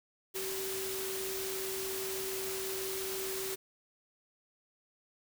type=tone in noise; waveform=sine; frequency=383.2 Hz; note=G4; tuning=39 cents flat; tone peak=-38 dBFS; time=0.34-3.56 s; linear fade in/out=20 ms; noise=white; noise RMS=-39 dBFS; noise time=0.34-3.56 s; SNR=-2 dB; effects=none